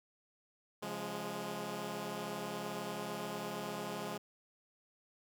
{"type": "chord", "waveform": "10% pulse", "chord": "Db major", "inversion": "none", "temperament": "equal with one note detuned", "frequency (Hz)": [135.58, 174.61, 207.7], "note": ["Db3", "F3", "Ab3"], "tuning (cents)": [-38, 0, 0], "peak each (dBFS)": [-39, -36, -33], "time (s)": [0.82, 4.18], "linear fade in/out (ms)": 10, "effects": []}